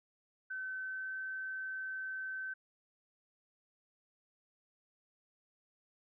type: tone with pitch glide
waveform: sine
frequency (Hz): 1527 to 1536.7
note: G6 to G6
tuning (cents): -46 to -35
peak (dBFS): -38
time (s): 0.5-2.54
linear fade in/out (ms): 10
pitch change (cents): +11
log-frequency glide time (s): 0.79-1.15
effects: none